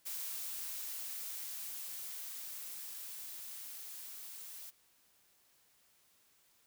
blue noise with level ramp, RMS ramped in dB -41 to -49 dBFS, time 0.05-4.71 s, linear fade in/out 20 ms, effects white hiss -70 dBFS RMS until 6.66 s

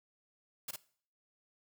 white noise with echo, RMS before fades -40 dBFS, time 0.68-0.71 s, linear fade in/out 5 ms, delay 51 ms, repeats 1, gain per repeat -2 dB, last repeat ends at 0.761 s, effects noise-tail reverb RT60 0.5 s tail -19 dB re dry

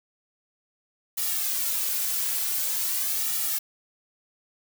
blue noise with flanger, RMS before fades -27 dBFS, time 1.17-3.59 s, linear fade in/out 10 ms, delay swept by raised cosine 1.9 to 3.3 ms, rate 0.46 Hz, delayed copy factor -0.85, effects none

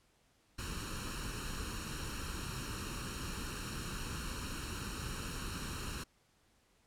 pink noise with comb filter, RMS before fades -41 dBFS, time 0.58-6.04 s, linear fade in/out 10 ms, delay 0.72 ms, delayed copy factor +0.75, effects pink hiss -71 dBFS RMS until 6.86 s + low-pass 11000 Hz 12 dB/octave

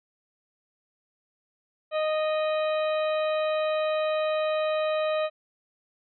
harmonic tone with a mistuned harmonic, 620 Hz, D#5, 6 cents flat, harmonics 1 / 2 / 3 / 4 / 5 / 6, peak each -24 / -33 / -40 / -38 / -43 / -42 dBFS, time 1.91-5.3 s, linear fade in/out 50 ms, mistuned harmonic 6, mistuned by +73 cents, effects none

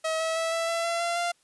sawtooth tone with pitch steps, 640 / 647.4 / 655 / 662.6 / 670.3 / 678.1 / 685.9 / 693.9 Hz, D#5 / E5 / E5 / E5 / E5 / E5 / F5 / F5, +49 / -31 / -11 / +9 / +29 / +49 / -31 / -11 cents, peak -22 dBFS, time 0.04-1.32 s, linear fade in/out 10 ms, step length 160 ms, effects white hiss -66 dBFS RMS until 1.43 s + resampled to 24000 Hz

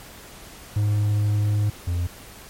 triangle tone pair in turn, 104.3 / 87.23 Hz, G#2 / F2, +8 / -2 cents, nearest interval minor third, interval 310 cents, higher first, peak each -16 / -19 dBFS, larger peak first, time 0.76-1.7 / 1.87-2.07 s, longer first, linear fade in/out 5 ms, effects pink hiss -43 dBFS RMS until 2.49 s + MP3 64 kbps

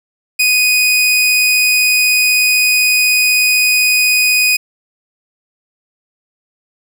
sawtooth tone, 2489 Hz, D#7, in tune, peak -6 dBFS, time 0.39-4.57 s, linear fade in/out 10 ms, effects none

